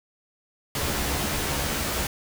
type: noise with comb filter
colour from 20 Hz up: pink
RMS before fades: -27 dBFS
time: 0.75-2.07 s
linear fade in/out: 2 ms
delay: 14 ms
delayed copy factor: +0.9
effects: none